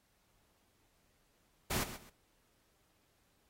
pink noise with echo, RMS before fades -35 dBFS, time 1.7-1.84 s, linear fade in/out 10 ms, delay 130 ms, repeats 2, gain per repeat -12 dB, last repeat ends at 2.1 s, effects pink hiss -74 dBFS RMS until 3.49 s + AAC 48 kbps

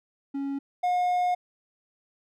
triangle tone pair in turn, 277.2 / 718.6 Hz, C#4 / F5, 0 / +49 cents, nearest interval octave + major third, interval 1649 cents, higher second, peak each -26 / -20 dBFS, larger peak second, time 0.34-0.59 / 0.83-1.35 s, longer second, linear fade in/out 10 ms, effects none

